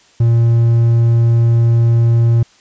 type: tone with hard clipping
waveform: triangle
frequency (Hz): 116.54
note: A#2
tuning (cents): 0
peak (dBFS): -9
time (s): 0.2-2.43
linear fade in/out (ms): 5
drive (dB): 6
effects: white hiss -49 dBFS RMS until 2.6 s + resampled to 16000 Hz